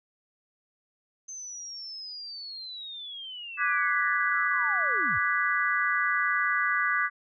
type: linear sweep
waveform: sine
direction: down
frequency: 6272 to 67.2 Hz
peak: -37 dBFS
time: 1.28-5.19 s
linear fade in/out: 10 ms
type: chord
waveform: sine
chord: G# half-diminished seventh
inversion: second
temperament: equal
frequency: 1174.7 / 1480 / 1661.2 / 1975.5 Hz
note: D6 / F#6 / G#6 / B6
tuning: 0 / 0 / 0 / 0 cents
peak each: -29 dBFS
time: 3.57-7.1 s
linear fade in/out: 50 ms
effects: none